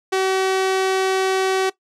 sawtooth tone with low-pass filter, 380 Hz, F#4, 46 cents sharp, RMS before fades -19 dBFS, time 0.12-1.7 s, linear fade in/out 10 ms, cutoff 9200 Hz, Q 0.55, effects noise-tail reverb RT60 0.1 s tail -18 dB re dry

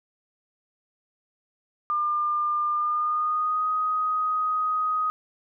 sine tone with pitch glide, 1200 to 1252.4 Hz, D6 to D#6, +37 to +11 cents, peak -22 dBFS, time 1.9-5.1 s, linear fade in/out 0 ms, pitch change +74 cents, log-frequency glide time 2.73-3.68 s, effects none

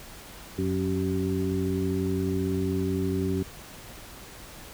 harmonic tone with a mistuned harmonic, 92.5 Hz, F#2, in tune, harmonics 1 / 2 / 3 / 4, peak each -30 / -30 / -30 / -30 dBFS, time 0.58-3.43 s, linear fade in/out 5 ms, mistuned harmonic 4, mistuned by +54 cents, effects added 50 Hz sine -54 dBFS peak until 4.73 s + pink hiss -45 dBFS RMS until 4.73 s

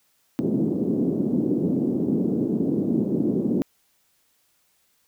pink band-pass noise, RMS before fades -23 dBFS, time 0.39-3.62 s, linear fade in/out 0 ms, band 190 to 350 Hz, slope 24 dB/octave, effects white hiss -66 dBFS RMS until 5.07 s

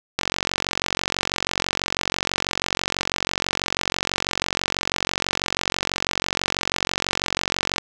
click train, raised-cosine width 0.2 ms, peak -3 dBFS, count 351, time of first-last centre 0.19-7.782 s, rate 46.1 Hz, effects none

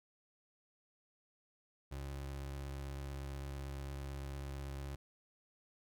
30% pulse tone with vibrato, 68.9 Hz, C#2, 10 cents flat, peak -39 dBFS, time 1.91-4.96 s, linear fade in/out 10 ms, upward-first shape triangle, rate 16 Hz, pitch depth 31 cents each way, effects none

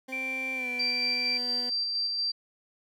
20% pulse tone with pitch glide, 261.6 to 246.9 Hz, C4 to B3, 0 to 0 cents, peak -34 dBFS, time 0.08-1.7 s, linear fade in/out 10 ms, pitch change -100 cents, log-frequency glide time 0.54-0.69 s
sine tone, 2349 Hz, D7, in tune, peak -30 dBFS, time 0.12-1.38 s, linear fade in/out 10 ms
sine tone with tremolo, 4699 Hz, D8, in tune, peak -26 dBFS, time 0.79-2.32 s, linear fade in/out 10 ms, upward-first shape square, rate 4.3 Hz, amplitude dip 25%
effects none

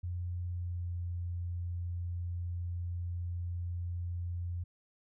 sine tone with pitch glide, 88.3 to 87.34 Hz, F2 to F2, +20 to +1 cents, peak -34 dBFS, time 0.03-4.64 s, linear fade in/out 10 ms, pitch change -19 cents, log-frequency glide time 0.5-0.93 s, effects none

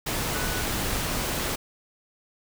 sine tone in noise, 1484 Hz, F#6, 5 cents sharp, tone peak -35 dBFS, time 0.34-0.62 s, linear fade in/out 10 ms, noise pink, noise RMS -28 dBFS, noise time 0.06-1.56 s, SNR -10 dB, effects none

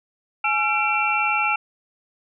sine tone cluster, 841 / 1353 / 2345 / 2708 Hz, G#5 / E6 / D7 / E7, +22 / +45 / -3 / +46 cents, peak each -24 dBFS, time 0.44-1.56 s, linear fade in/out 5 ms, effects none

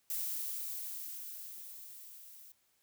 violet noise with level ramp, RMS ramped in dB -36 to -55 dBFS, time 0.1-2.52 s, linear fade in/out 2 ms, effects white hiss -74 dBFS RMS until 2.82 s

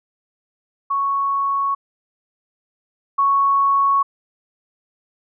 sine tone pair in turn, 1108.7 / 1108.7 Hz, C#6 / C#6, 0 / 0 cents, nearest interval unison, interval 0 cents, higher neither, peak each -17 / -13 dBFS, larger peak second, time 0.9-1.75 / 3.18-4.03 s, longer neither, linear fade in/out 10 ms, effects none

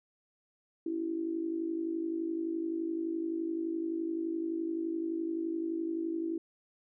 sine tone with amplitude modulation, 329.6 Hz, E4, in tune, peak -28 dBFS, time 0.86-6.38 s, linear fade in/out 5 ms, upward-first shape sine, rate 51.7 Hz, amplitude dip 70%, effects none

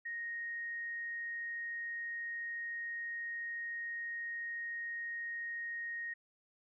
sine tone, 1867 Hz, A#6, 2 cents sharp, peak -38 dBFS, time 0.05-6.14 s, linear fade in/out 10 ms, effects none

